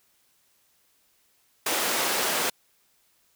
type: high-pass noise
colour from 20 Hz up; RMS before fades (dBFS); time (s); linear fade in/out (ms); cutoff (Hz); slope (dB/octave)
pink; -26; 1.66-2.5; 5; 450; 12
effects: white hiss -66 dBFS RMS until 3.35 s